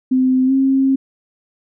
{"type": "tone with pitch glide", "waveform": "sine", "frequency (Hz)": [258.2, 268.1], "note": ["C4", "C4"], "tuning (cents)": [-23, 42], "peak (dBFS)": -11, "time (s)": [0.11, 0.96], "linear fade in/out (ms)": 10, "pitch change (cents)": 65, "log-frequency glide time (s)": [0.46, 0.52], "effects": []}